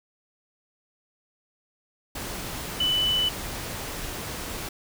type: tone in noise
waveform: sine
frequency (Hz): 2988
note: F#7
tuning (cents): +16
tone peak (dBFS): -21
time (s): 2.8-3.29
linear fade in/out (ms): 5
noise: pink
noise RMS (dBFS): -34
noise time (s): 2.15-4.69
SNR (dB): +10
effects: none